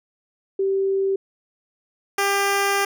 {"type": "tone pair in turn", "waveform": ["sine", "10% pulse"], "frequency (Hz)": [388.6, 398.4], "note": ["G4", "G4"], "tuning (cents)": [-15, 28], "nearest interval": "unison", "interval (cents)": 43, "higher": "second", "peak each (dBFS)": [-18, -10], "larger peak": "second", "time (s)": [[0.59, 1.16], [2.18, 2.85]], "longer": "second", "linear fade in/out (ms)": 5, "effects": []}